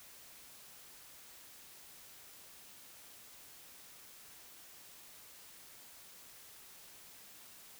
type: silence
effects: white hiss -56 dBFS RMS until 7.79 s